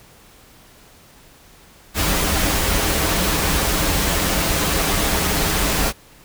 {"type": "noise with comb filter", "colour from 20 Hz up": "pink", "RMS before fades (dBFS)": -19, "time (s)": [1.94, 5.93], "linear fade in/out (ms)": 50, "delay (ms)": 8.3, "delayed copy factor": -0.55, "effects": ["pink hiss -48 dBFS RMS until 6.24 s"]}